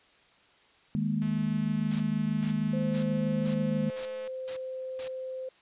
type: chord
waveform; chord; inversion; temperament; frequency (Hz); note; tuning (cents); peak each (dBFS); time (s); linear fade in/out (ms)
sine; D# suspended fourth; none; equal with one note detuned; 155.56 / 207.7 / 234; D#3 / G#3 / A#3; 0 / 0 / +7; -31 / -29 / -32; 0.95-3.9; 0
type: click train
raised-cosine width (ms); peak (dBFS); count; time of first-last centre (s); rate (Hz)
0.3; -33; 661; 1.22-4.276; 216
type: noise bursts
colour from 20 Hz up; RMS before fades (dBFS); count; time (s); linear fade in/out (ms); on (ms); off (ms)
white; -41; 7; 1.91-5.081; 5; 93; 420
type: tone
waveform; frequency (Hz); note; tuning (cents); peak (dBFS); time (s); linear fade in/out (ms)
sine; 519; C5; -14; -34; 2.73-5.49; 5
effects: white hiss -61 dBFS RMS until 5.61 s + resampled to 8000 Hz